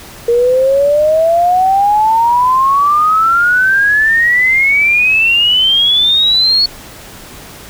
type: exponential sweep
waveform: sine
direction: up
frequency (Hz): 466.2 to 4411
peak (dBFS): -7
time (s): 0.28-6.66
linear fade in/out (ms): 5
effects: pink hiss -33 dBFS RMS until 7.69 s